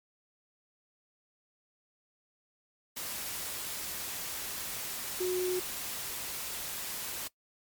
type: tone in noise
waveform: sine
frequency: 365.1 Hz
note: F#4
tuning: 23 cents flat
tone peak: -28 dBFS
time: 5.2-5.6 s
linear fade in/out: 10 ms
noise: white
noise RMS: -38 dBFS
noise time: 2.96-7.28 s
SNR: +7 dB
effects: noise-tail reverb RT60 0.1 s tail -20 dB re dry + MP3 96 kbps